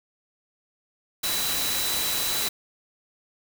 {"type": "tone in noise", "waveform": "sine", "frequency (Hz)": 3951, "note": "B7", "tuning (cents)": 0, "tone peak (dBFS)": -30, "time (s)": [1.23, 2.49], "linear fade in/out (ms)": 10, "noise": "white", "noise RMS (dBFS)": -27, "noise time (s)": [1.23, 2.49], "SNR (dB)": -6, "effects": []}